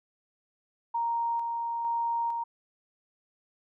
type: tone with tremolo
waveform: sine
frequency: 932.3 Hz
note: A#5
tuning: in tune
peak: -26 dBFS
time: 0.94-2.44 s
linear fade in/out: 10 ms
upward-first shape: square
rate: 1.1 Hz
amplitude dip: 30%
effects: none